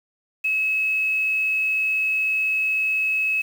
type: tone with quantisation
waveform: sine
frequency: 2578 Hz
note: E7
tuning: 39 cents flat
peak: -19 dBFS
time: 0.44-3.42 s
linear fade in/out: 10 ms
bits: 7
effects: none